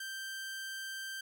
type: tone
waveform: sawtooth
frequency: 1568 Hz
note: G6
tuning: in tune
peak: -36 dBFS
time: 0-1.21 s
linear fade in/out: 5 ms
effects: none